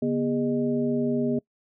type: tone cluster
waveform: sine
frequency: 143.1 / 242.6 / 406.3 / 614 Hz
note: D3 / B3 / G#4 / D#5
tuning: -45 / -31 / -38 / -23 cents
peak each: -33 / -24 / -28 / -33 dBFS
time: 0.02-1.39 s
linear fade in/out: 5 ms
effects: noise-tail reverb RT60 0.1 s tail -23 dB re dry